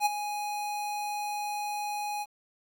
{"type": "tone with ADSR envelope", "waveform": "square", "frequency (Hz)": 830.6, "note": "G#5", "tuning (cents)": 0, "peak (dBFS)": -21, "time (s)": [0, 2.26], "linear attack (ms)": 57, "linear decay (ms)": 22, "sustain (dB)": -11, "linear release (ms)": 42, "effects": ["10-bit"]}